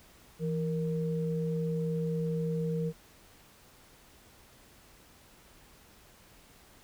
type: tone pair together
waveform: sine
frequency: 164.83 / 466.2 Hz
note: E3 / A#4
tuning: 0 / 0 cents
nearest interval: octave + tritone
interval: 1800 cents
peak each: -30 / -34 dBFS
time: 0.39-2.93 s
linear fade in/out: 50 ms
effects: pink hiss -58 dBFS RMS until 6.83 s